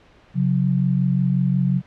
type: tone pair together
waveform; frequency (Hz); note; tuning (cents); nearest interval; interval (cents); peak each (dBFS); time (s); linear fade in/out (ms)
sine; 136.1 / 181.67; C#3 / F#3; -31 / -31; perfect fourth; 500; -19; 0.34-1.82; 50
effects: pink hiss -52 dBFS RMS until 1.86 s + low-pass 3000 Hz 12 dB/octave